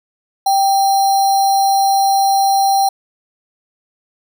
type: tone with sample-and-hold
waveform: sine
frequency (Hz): 784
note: G5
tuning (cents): 0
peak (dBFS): -10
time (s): 0.46-2.89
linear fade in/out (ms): 5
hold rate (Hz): 4900
effects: none